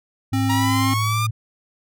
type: tone with pitch glide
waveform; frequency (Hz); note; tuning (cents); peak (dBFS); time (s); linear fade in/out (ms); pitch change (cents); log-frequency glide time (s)
sine; 105.8 to 110.93; G#2 to A2; +33 to +15; -20; 0.32-1.31; 10; +82; 0.9-1.19
type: tone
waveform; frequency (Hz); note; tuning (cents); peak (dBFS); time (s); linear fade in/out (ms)
square; 265.9; C4; +28; -21; 0.33-0.94; 5
type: exponential sweep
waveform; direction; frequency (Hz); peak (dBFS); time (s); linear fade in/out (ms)
sawtooth; up; 938 to 1216; -18; 0.49-1.27; 10
effects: none